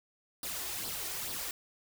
white noise with flanger, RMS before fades -38 dBFS, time 0.43-1.51 s, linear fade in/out 2 ms, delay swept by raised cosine 0.21 to 2.81 ms, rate 2.3 Hz, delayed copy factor +0.6, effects none

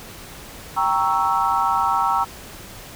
sine chord, G diminished seventh, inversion none, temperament equal, 784 / 932.3 / 1108.7 / 1318.5 Hz, G5 / Bb5 / Db6 / Fb6, 0 / 0 / 0 / 0 cents, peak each -23 / -21 / -24 / -22 dBFS, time 0.76-2.25 s, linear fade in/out 20 ms, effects pink hiss -39 dBFS RMS until 2.95 s

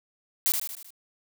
blue noise with echo, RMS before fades -23 dBFS, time 0.46-0.52 s, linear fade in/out 0 ms, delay 77 ms, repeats 5, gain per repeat -5 dB, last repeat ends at 0.905 s, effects none

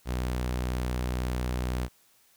sawtooth tone, 62 Hz, B1, 7 cents sharp, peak -24 dBFS, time 0.05-1.89 s, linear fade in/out 50 ms, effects white hiss -63 dBFS RMS until 2.36 s

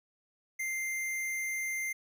square tone, 2093 Hz, C7, in tune, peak -33 dBFS, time 0.59-1.93 s, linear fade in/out 10 ms, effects none

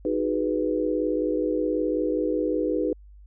sine chord, G# minor seventh, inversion second, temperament equal, 311.1 / 370 / 415.3 / 493.9 Hz, D#4 / F#4 / G#4 / B4, 0 / 0 / 0 / 0 cents, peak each -26 / -30 / -29 / -27 dBFS, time 0.05-2.93 s, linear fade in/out 2 ms, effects added 50 Hz sine -45 dBFS peak until 3.26 s

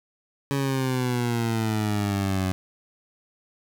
20% pulse exponential sweep, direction down, 140.3 to 92.5 Hz, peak -18 dBFS, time 0.51-2.52 s, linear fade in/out 0 ms, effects none

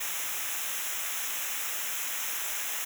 white noise with comb filter, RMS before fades -33 dBFS, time 0-2.85 s, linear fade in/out 10 ms, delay 0.22 ms, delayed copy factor -0.85, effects none

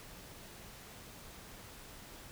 silence, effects pink hiss -52 dBFS RMS until 2.31 s

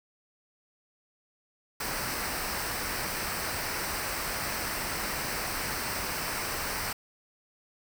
pink noise with comb filter, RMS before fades -33 dBFS, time 1.8-6.93 s, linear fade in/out 5 ms, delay 0.29 ms, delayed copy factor -0.55, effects none

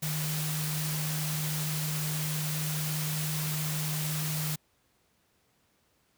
sine tone in noise, 153.5 Hz, D#3, 23 cents flat, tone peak -31 dBFS, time 0.02-4.56 s, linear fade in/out 10 ms, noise white, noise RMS -35 dBFS, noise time 0.02-4.56 s, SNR +1 dB, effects pink hiss -70 dBFS RMS until 6.17 s + high-pass 60 Hz 12 dB/octave

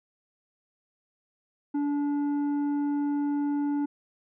sine tone with tanh clipping, 288.7 Hz, D4, 30 cents flat, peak -26 dBFS, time 1.74-3.86 s, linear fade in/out 10 ms, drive 7 dB, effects none

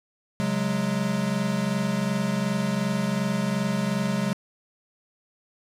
square chord, C# suspended fourth, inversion none, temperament equal with one note detuned, 136.05 / 185 / 207.7 Hz, C#3 / F#3 / G#3, -32 / 0 / 0 cents, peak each -31 / -28 / -27 dBFS, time 0.4-4.33 s, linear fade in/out 0 ms, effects low-pass 10000 Hz 12 dB/octave + 9-bit

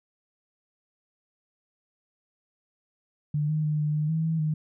sine tone with pitch steps, 148.9 / 154.3 / 151.6 / 150.4 / 151.8 / 160.3 / 161.6 / 154.1 Hz, D3 / D#3 / D#3 / D3 / D#3 / E3 / E3 / D#3, +24 / -14 / -45 / +42 / -42 / -48 / -34 / -16 cents, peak -23 dBFS, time 3.34-4.54 s, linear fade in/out 5 ms, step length 150 ms, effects none

